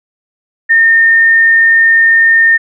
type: tone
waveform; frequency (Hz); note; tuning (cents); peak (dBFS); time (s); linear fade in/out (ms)
sine; 1822; A#6; -40; -4; 0.69-2.58; 20
effects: none